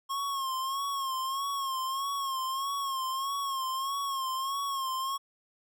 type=tone with vibrato; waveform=square; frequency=1081 Hz; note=C#6; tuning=44 cents flat; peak=-31 dBFS; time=0.09-5.18 s; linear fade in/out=20 ms; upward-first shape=sine; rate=1.6 Hz; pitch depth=60 cents each way; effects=none